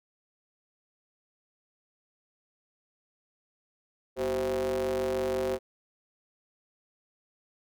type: ring-modulated tone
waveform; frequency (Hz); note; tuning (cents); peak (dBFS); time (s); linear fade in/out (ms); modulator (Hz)
square; 71.5; D2; -46; -25; 4.16-5.59; 50; 452
effects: none